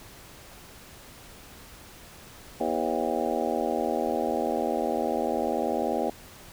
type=harmonic tone with a mistuned harmonic; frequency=80.1 Hz; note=E2; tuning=49 cents flat; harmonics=3 / 4 / 5 / 6 / 7 / 8 / 9 / 10; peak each=-33 / -33 / -33 / -33 / -33 / -33 / -33 / -33 dBFS; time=2.6-6.1 s; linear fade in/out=5 ms; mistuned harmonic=6; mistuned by=+70 cents; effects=pink hiss -48 dBFS RMS until 6.52 s